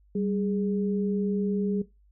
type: tone pair together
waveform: sine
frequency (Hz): 195.57 / 414.4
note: G3 / G#4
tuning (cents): -4 / -4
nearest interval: octave + minor second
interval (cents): 1300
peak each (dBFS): -26 / -30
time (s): 0.15-1.82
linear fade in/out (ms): 5
effects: noise-tail reverb RT60 0.2 s tail -17 dB re dry + added 50 Hz sine -57 dBFS peak until 2.11 s